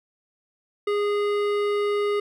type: tone with hard clipping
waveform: triangle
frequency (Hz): 411.7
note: G#4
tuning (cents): -15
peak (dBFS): -23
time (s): 0.87-2.2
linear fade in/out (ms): 5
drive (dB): 18
effects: none